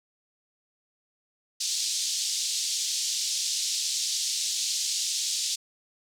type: band-pass noise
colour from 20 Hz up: white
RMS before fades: -29 dBFS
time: 1.6-5.56 s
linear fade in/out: 10 ms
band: 3600 to 7200 Hz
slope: 24 dB/octave
effects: none